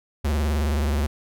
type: tone with vibrato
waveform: square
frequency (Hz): 73.42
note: D2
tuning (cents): 0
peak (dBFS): -21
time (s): 0.24-1.07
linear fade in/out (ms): 10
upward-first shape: sine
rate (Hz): 19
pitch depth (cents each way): 130
effects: none